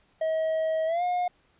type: tone with pitch glide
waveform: triangle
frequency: 638 to 716.1 Hz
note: D#5 to F5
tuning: +43 to +43 cents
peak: -22 dBFS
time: 0.21-1.28 s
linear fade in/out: 5 ms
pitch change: +200 cents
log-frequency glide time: 0.86-1.03 s
effects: pink hiss -65 dBFS RMS until 1.59 s + resampled to 8000 Hz